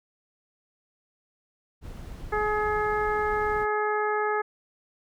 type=noise; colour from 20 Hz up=brown; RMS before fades=-39 dBFS; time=1.81-3.67 s; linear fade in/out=50 ms
type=harmonic tone; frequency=422.6 Hz; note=G#4; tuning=30 cents sharp; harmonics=1 / 2 / 3 / 4 / 5; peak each=-27 / -29 / -30 / -32 / -39 dBFS; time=2.32-4.42 s; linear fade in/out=10 ms
effects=none